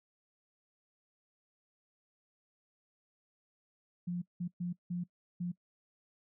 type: tone bursts at uneven times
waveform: sine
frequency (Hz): 176.1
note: F3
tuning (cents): +15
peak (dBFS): -33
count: 5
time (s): 4.07-4.22 / 4.4-4.48 / 4.6-4.73 / 4.9-5.04 / 5.4-5.52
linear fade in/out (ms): 10
effects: noise-tail reverb RT60 0.1 s tail -21 dB re dry